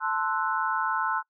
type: chord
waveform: sine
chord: F# half-diminished seventh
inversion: first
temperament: equal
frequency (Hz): 880 / 1046.5 / 1318.5 / 1480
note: A5 / C6 / E6 / F#6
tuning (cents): 0 / 0 / 0 / 0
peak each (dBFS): -30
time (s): 0-1.23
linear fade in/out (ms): 50
effects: noise-tail reverb RT60 0.1 s tail -23 dB re dry